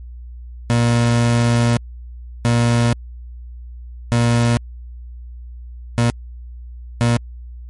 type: tone bursts at uneven times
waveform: 30% pulse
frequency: 118.4 Hz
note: A#2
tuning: 27 cents sharp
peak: -10 dBFS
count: 5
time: 0.7-1.77 / 2.45-2.93 / 4.12-4.57 / 5.98-6.1 / 7.01-7.17 s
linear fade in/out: 0 ms
effects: added 60 Hz sine -31 dBFS peak until 7.69 s + MP3 48 kbps